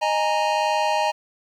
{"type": "chord", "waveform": "square", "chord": "D# suspended fourth", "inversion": "none", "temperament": "equal with one note detuned", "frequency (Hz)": [618.3, 830.6, 932.3], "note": ["D#5", "G#5", "A#5"], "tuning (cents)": [-11, 0, 0], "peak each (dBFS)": [-25, -24, -24], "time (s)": [0.01, 1.12], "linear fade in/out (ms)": 20, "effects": ["low-pass 5000 Hz 12 dB/octave", "9-bit"]}